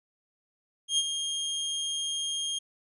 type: tone with ADSR envelope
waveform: sawtooth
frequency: 3227 Hz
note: G7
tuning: 50 cents sharp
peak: -18 dBFS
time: 0.88-2.59 s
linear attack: 100 ms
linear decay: 45 ms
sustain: -8 dB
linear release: 10 ms
effects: resampled to 24000 Hz